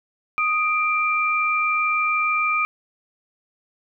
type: tone pair together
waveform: sine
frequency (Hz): 1244.5 / 2362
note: D#6 / D7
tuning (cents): 0 / +9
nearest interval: major seventh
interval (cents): 1109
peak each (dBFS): -21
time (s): 0.38-2.65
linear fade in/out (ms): 0
effects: none